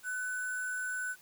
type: tone with sample-and-hold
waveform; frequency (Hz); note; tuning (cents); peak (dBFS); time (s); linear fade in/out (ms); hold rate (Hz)
sine; 1499; F#6; +22; -33; 0.03-1.16; 50; 8820
effects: white hiss -59 dBFS RMS until 1.21 s